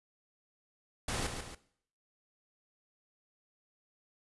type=noise with echo; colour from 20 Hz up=pink; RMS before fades=-35 dBFS; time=1.08-1.27 s; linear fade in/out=5 ms; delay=140 ms; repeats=2; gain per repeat=-6 dB; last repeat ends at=1.55 s; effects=noise-tail reverb RT60 0.6 s tail -17 dB re dry + resampled to 24000 Hz

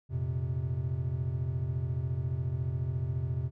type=chord; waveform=triangle; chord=F suspended fourth; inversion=none; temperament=equal; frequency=87.31 / 116.54 / 130.81 Hz; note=F2 / Bb2 / C3; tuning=0 / 0 / 0 cents; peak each=-33 / -34 / -30 dBFS; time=0.09-3.51 s; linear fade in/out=50 ms; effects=none

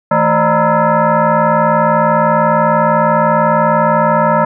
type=tone with frequency modulation; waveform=sine; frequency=161.5 Hz; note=E3; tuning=35 cents flat; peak=-8 dBFS; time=0.11-4.45 s; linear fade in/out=5 ms; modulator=383 Hz; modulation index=3.1; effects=none

